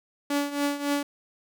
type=tone with tremolo; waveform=sawtooth; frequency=286.4 Hz; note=D4; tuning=43 cents flat; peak=-18 dBFS; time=0.3-1.03 s; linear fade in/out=5 ms; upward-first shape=triangle; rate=3.6 Hz; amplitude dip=80%; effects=none